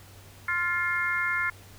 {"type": "harmonic tone with a mistuned harmonic", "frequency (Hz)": 349.2, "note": "F4", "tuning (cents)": 0, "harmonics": [3, 4, 5, 6], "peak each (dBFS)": [-35, -29, -30, -29], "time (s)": [0.48, 1.5], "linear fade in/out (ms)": 5, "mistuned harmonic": 6, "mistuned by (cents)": 26, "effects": ["added 97 Hz sine -50 dBFS peak until 1.78 s", "pink hiss -52 dBFS RMS until 1.78 s"]}